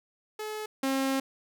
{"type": "tone pair in turn", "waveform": "sawtooth", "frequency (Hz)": [428.4, 268.5], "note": ["A4", "C4"], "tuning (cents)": [-46, 45], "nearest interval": "minor sixth", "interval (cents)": 809, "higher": "first", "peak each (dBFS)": [-30, -22], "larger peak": "second", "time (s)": [[0.39, 0.66], [0.83, 1.2]], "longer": "second", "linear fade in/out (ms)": 5, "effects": []}